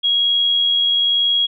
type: tone with amplitude modulation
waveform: sine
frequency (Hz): 3300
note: G#7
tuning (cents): -12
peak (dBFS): -12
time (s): 0.03-1.47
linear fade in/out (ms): 20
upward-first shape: sine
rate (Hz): 81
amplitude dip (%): 30
effects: none